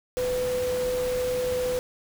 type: tone in noise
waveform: sine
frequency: 501 Hz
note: B4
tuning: 25 cents sharp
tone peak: -24 dBFS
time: 0.17-1.79 s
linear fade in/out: 0 ms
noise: pink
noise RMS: -36 dBFS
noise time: 0.17-1.79 s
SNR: +9 dB
effects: none